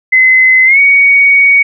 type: tone with pitch glide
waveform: sine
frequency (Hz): 2043 to 2241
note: C7 to C#7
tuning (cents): -42 to +18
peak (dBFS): -3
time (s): 0.12-1.63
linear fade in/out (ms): 10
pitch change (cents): +160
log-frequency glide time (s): 0.65-0.79
effects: none